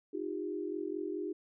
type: tone cluster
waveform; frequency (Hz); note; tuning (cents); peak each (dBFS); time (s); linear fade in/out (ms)
sine; 310.7 / 356.1 / 400.2; D#4 / F4 / G4; -2 / +34 / +36; -39 / -39 / -39; 0.13-1.33; 10
effects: none